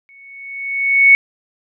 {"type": "tone with exponential growth", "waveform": "sine", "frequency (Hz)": 2217, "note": "C#7", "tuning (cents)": 0, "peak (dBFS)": -3, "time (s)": [0.09, 1.15], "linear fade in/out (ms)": 0, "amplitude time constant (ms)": 230, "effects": []}